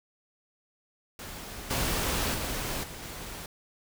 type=noise with level steps; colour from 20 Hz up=pink; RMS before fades=-41 / -29 / -33 / -42 / -40 dBFS; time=1.19-3.46 s; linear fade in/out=2 ms; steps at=1.7 / 2.34 / 2.83 / 3.02 s; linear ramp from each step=10 ms; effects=none